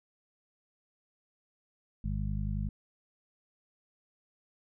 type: harmonic tone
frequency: 50.9 Hz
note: G#1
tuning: 34 cents flat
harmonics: 1 / 2 / 3 / 4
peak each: -33 / -36 / -38 / -39 dBFS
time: 2.04-2.69 s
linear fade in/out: 5 ms
effects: none

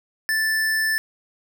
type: tone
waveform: square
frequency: 1760 Hz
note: A6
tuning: in tune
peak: -20 dBFS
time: 0.29-0.98 s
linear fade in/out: 0 ms
effects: none

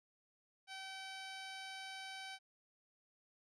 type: tone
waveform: 10% pulse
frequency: 768 Hz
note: G5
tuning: 36 cents flat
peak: -38 dBFS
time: 0.67-2.39 s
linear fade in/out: 50 ms
effects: resampled to 22050 Hz

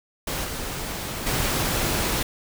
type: noise with level steps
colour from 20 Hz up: pink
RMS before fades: -28 / -31 / -24 dBFS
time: 0.27-2.23 s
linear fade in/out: 5 ms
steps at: 0.44 / 1.26 s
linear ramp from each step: 10 ms
effects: none

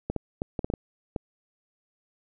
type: clicks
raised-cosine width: 2 ms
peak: -15 dBFS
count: 8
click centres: 0.1 / 0.163 / 0.419 / 0.592 / 0.645 / 0.701 / 0.738 / 1.162 s
effects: none

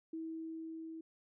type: tone with level ramp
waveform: sine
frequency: 323.5 Hz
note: E4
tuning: 32 cents flat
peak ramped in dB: -39 to -44 dBFS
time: 0.13-1.01 s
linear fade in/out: 5 ms
effects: none

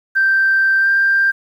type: tone with pitch glide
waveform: sine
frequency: 1566 to 1584.2 Hz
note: G6 to G6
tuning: -2 to +18 cents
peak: -10 dBFS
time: 0.15-1.32 s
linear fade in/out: 20 ms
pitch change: +20 cents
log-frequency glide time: 0.8-0.88 s
effects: tanh soft clip ceiling -6 dBFS + 8-bit

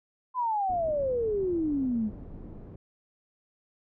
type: exponential sweep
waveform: sine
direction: down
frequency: 1032 to 204.8 Hz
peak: -25 dBFS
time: 0.34-2.11 s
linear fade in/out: 50 ms
type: low-pass noise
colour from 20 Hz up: pink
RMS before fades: -43 dBFS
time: 0.69-2.76 s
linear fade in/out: 5 ms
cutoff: 380 Hz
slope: 12 dB/octave
effects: none

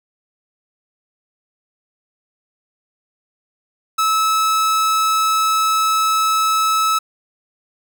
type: tone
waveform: 45% pulse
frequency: 1300 Hz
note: E6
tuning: 24 cents flat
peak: -14 dBFS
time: 3.98-6.99 s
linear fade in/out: 10 ms
effects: none

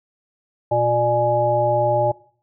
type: harmonic tone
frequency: 119.5 Hz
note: A#2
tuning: 43 cents sharp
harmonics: 1 / 3 / 5 / 7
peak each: -25 / -26 / -18 / -20 dBFS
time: 0.71-2.12 s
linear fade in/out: 10 ms
effects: noise-tail reverb RT60 0.5 s tail -20 dB re dry

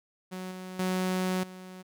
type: tone with level steps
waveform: sawtooth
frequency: 185 Hz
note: F#3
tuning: in tune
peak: -32 / -35 / -23 / -39 dBFS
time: 0.31-1.83 s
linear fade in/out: 20 ms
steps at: 0.51 / 0.79 / 1.43 s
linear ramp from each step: 5 ms
effects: none

